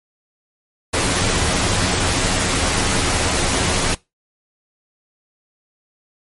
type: noise with comb filter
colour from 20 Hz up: pink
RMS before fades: -18 dBFS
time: 0.93-3.95 s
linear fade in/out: 10 ms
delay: 11 ms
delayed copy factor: +0.55
effects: noise-tail reverb RT60 0.2 s tail -21 dB re dry + MP3 48 kbps